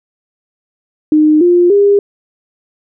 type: tone with pitch steps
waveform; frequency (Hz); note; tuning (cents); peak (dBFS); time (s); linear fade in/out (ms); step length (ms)
sine; 306.2 / 351.7 / 404; D#4 / F4 / G#4; -28 / +12 / -48; -5; 1.12-1.99; 2; 290
effects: none